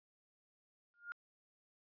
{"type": "tone with exponential growth", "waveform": "sine", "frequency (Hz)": 1415, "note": "F6", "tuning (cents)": 22, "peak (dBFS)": -38, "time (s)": [0.94, 1.12], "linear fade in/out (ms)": 0, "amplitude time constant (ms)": 39, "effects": ["resampled to 11025 Hz"]}